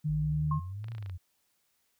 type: tone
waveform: sine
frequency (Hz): 151.8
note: D#3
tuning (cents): -42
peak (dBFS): -27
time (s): 0.04-0.6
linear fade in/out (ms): 20
type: exponential two-way sweep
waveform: sine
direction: up then down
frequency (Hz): 52.8 to 116.54 to 85.7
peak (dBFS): -36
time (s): 0.08-1.18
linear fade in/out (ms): 20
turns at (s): 0.92
type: tone with exponential decay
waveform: sine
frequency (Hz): 1071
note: C6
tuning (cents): +40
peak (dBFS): -29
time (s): 0.51-0.73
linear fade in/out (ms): 5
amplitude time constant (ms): 46
type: clicks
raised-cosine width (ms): 0.3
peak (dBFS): -34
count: 8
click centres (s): 0.843 / 0.884 / 0.919 / 0.95 / 0.982 / 1.026 / 1.061 / 1.097
effects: white hiss -74 dBFS RMS until 1.99 s